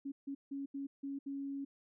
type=tone bursts at uneven times; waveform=sine; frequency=277.2 Hz; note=C#4; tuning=in tune; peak=-38 dBFS; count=6; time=0.05-0.12 / 0.27-0.35 / 0.51-0.66 / 0.74-0.87 / 1.03-1.19 / 1.26-1.65 s; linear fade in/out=10 ms; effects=none

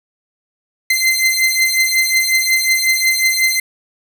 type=beating tone pair; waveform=sawtooth; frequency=2070 / 2075.5 Hz; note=C7 / C7; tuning=-19 / -15 cents; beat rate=5.5 Hz; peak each=-12 dBFS; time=0.9-3.6 s; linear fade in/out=5 ms; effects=7-bit

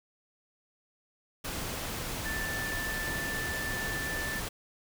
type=tone in noise; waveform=sine; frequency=1764 Hz; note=A6; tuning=4 cents sharp; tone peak=-34 dBFS; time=2.25-4.4 s; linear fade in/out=10 ms; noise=pink; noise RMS=-36 dBFS; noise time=1.44-4.49 s; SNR=-1 dB; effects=none

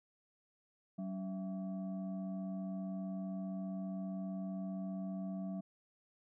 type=tone with frequency modulation; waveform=sine; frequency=190.4 Hz; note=F#3; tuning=50 cents sharp; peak=-38 dBFS; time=0.98-5.61 s; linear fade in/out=10 ms; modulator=476 Hz; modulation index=0.58; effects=none

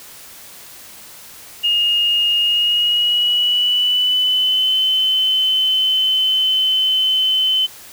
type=tone with pitch glide; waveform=sine; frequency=2848 to 3052 Hz; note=F7 to G7; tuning=+33 to -47 cents; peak=-13 dBFS; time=1.63-7.67 s; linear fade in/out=20 ms; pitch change=+120 cents; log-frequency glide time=2.41-4.76 s; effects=white hiss -39 dBFS RMS until 7.92 s

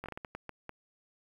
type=slowing click train; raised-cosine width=0.5 ms; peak=-25 dBFS; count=9; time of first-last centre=0.04-0.693 s; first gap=19 ms; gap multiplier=1.4; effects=9-bit

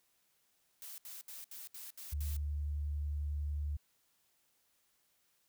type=noise bursts; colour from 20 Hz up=blue; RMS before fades=-48 dBFS; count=7; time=0.82-2.366 s; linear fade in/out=0 ms; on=160 ms; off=71 ms
type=tone with vibrato; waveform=sine; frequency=73.42 Hz; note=D2; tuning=in tune; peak=-34 dBFS; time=2.12-3.77 s; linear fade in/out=10 ms; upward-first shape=sine; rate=11 Hz; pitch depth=8 cents each way
effects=white hiss -75 dBFS RMS until 5.48 s

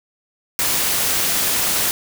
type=noise; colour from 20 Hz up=white; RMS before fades=-19 dBFS; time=0.59-1.91 s; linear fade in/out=0 ms; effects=none

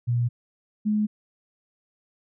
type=tone pair in turn; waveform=sine; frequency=120 / 211.6 Hz; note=B2 / G#3; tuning=-49 / +33 cents; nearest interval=minor seventh; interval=982 cents; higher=second; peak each=-20 dBFS; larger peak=neither; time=0.07-0.29 / 0.85-1.07 s; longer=neither; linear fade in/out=20 ms; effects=none

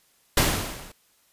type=noise with level ramp; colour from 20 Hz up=pink; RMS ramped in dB=-17 to -46 dBFS; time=0.37-0.92 s; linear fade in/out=5 ms; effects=white hiss -63 dBFS RMS until 1.32 s + resampled to 32000 Hz

